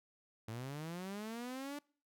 sawtooth linear sweep, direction up, 107.2 to 293.7 Hz, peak -38 dBFS, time 0.48-1.79 s, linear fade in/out 5 ms, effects noise-tail reverb RT60 0.5 s tail -26 dB re dry

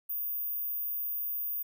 sine tone, 14917 Hz, A#9, in tune, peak -31 dBFS, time 0.09-1.63 s, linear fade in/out 10 ms, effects none

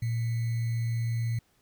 sine tone with sample-and-hold, 115.8 Hz, A#2, 11 cents flat, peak -26 dBFS, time 0.02-1.39 s, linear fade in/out 5 ms, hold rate 2100 Hz, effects pink hiss -68 dBFS RMS until 1.61 s

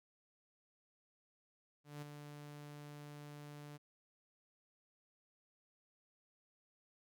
sawtooth tone with ADSR envelope, 146.83 Hz, D3, in tune, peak -40 dBFS, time 1.84-3.78 s, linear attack 180 ms, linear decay 13 ms, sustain -6 dB, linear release 21 ms, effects none

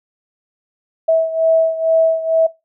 sine beating tone pair, 649 / 651.2 Hz, E5 / E5, -27 / -21 cents, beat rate 2.2 Hz, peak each -13 / -17 dBFS, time 1.08-2.47 s, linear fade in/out 10 ms, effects noise-tail reverb RT60 0.2 s tail -18 dB re dry

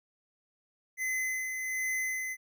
square tone with tremolo, 2039 Hz, C7, 45 cents flat, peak -30 dBFS, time 0.97-2.37 s, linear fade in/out 50 ms, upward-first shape sine, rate 1.3 Hz, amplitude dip 40%, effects none

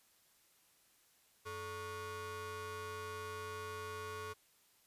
30% pulse ring-modulated tone, 338.6 Hz, E4, 46 cents sharp, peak -37 dBFS, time 1.45-4.34 s, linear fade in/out 20 ms, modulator 771 Hz, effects white hiss -70 dBFS RMS until 4.86 s + resampled to 32000 Hz

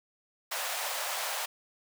pink high-pass noise, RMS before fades -34 dBFS, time 0.51-1.46 s, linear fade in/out 10 ms, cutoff 550 Hz, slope 48 dB/octave, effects none

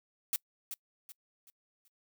blue noise with echo, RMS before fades -31 dBFS, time 0.33-0.36 s, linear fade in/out 0 ms, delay 380 ms, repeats 4, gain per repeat -9 dB, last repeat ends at 1.88 s, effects noise-tail reverb RT60 0.1 s tail -26 dB re dry

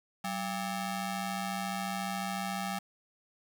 sawtooth ring-modulated tone, 493.9 Hz, B4, in tune, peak -26 dBFS, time 0.24-2.79 s, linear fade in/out 5 ms, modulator 304 Hz, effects 9-bit

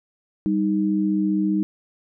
sine tone pair together, 195.98 / 311.1 Hz, G3 / D#4, 0 / 0 cents, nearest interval minor sixth, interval 800 cents, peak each -21 dBFS, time 0.46-1.63 s, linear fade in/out 0 ms, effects none

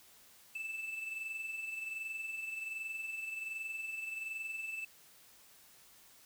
triangle tone with amplitude modulation, 2637 Hz, E7, in tune, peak -35 dBFS, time 0.55-4.85 s, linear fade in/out 5 ms, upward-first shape sine, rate 21.3 Hz, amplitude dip 50%, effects white hiss -61 dBFS RMS until 6.25 s

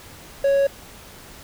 triangle tone, 554.4 Hz, C#5, in tune, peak -13 dBFS, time 0.44-0.67 s, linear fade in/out 5 ms, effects pink hiss -43 dBFS RMS until 1.43 s

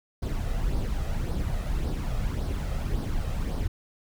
brown noise with flanger, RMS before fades -28 dBFS, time 0.22-3.68 s, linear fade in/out 10 ms, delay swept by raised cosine 0.2 to 1.6 ms, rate 1.8 Hz, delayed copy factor +0.5, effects none

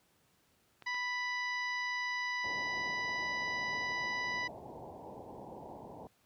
clicks, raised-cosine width 0.3 ms, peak -34 dBFS, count 2, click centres 0.823 / 0.945 s
harmonic tone, 987.8 Hz, B5, in tune, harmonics 1 / 2 / 3 / 4 / 5 / 6, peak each -40 / -35 / -50 / -49 / -48 / -56 dBFS, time 0.86-4.48 s, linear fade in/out 10 ms
white low-pass noise, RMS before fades -48 dBFS, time 2.44-6.07 s, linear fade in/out 2 ms, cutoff 960 Hz, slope 96 dB/octave
effects pink hiss -71 dBFS RMS until 6.25 s + high-pass 80 Hz 12 dB/octave

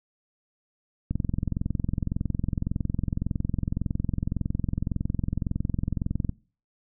click train, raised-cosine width 5 ms, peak -14 dBFS, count 114, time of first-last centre 1.11-6.293 s, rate 21.8 Hz, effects noise-tail reverb RT60 0.4 s tail -23 dB re dry

